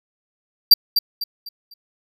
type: tone with echo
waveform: square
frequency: 4699 Hz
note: D8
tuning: in tune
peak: -5 dBFS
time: 0.71-0.74 s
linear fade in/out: 5 ms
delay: 250 ms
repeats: 4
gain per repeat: -9 dB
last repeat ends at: 1.74 s
effects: none